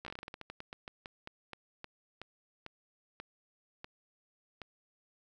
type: slowing click train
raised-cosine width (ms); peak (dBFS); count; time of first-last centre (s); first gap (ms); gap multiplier
0.3; -27; 24; 0.05-4.617; 14; 1.2
effects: 11-bit